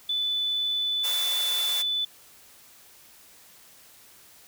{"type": "tone", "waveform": "sine", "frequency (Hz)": 3491, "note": "A7", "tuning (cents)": -14, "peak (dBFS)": -24, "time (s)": [0.09, 2.05], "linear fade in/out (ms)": 5}
{"type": "high-pass noise", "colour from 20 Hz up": "white", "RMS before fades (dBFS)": -33, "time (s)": [1.03, 1.83], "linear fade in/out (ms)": 20, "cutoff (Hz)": 470, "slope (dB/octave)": 24}
{"effects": ["white hiss -53 dBFS RMS until 4.47 s"]}